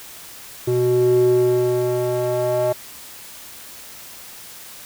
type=tone with band-pass filter sweep; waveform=square; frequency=123.47 Hz; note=B2; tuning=in tune; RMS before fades=-18 dBFS; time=0.67-2.73 s; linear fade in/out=10 ms; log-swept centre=310 to 610 Hz; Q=4.3; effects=white hiss -39 dBFS RMS until 4.85 s